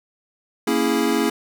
square chord, A# half-diminished seventh, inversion none, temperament equal, 233.1 / 277.2 / 329.6 / 415.3 Hz, A#3 / C#4 / E4 / G#4, 0 / 0 / 0 / 0 cents, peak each -24 dBFS, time 0.67-1.3 s, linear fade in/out 5 ms, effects none

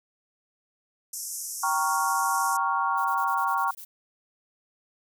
pink band-pass noise, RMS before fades -35 dBFS, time 1.13-2.57 s, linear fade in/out 5 ms, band 5400 to 13000 Hz, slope 96 dB/octave
sine chord, G half-diminished seventh, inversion none, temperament equal with one note detuned, 781.7 / 932.3 / 1108.7 / 1396.9 Hz, G5 / Bb5 / Db6 / F6, -5 / 0 / 0 / 0 cents, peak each -30 / -28 / -26 / -31 dBFS, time 1.63-3.71 s, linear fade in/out 5 ms
violet noise bursts, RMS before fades -42 dBFS, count 9, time 2.97-3.85 s, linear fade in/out 10 ms, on 80 ms, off 20 ms
effects none

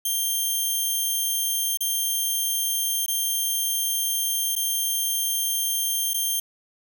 5% pulse tone with dropouts, 3175 Hz, G7, 21 cents sharp, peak -14 dBFS, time 0.05-6.4 s, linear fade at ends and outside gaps 5 ms, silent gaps 1.773-1.806 / 3.062-3.08 / 4.554-4.562 / 6.135-6.142 s, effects none

